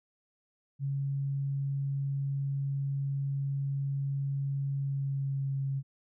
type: tone with pitch glide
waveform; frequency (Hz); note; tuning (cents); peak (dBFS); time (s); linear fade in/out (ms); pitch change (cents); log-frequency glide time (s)
sine; 138.59 to 136.6; C#3 to C#3; 0 to -25; -29; 0.79-5.83; 50; -25; 4.75-5.58
effects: none